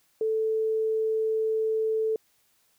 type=tone; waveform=sine; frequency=440 Hz; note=A4; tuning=in tune; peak=-23 dBFS; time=0.21-2.16 s; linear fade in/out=2 ms; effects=white hiss -67 dBFS RMS until 2.78 s